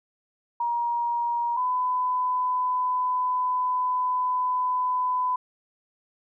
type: tone pair in turn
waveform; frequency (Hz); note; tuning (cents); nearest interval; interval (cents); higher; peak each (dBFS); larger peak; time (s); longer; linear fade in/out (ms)
sine; 947 / 1003.3; A#5 / B5; +27 / +27; minor second; 100; second; -23 / -22; second; 0.6-1.57 / 1.57-5.36; second; 5
effects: none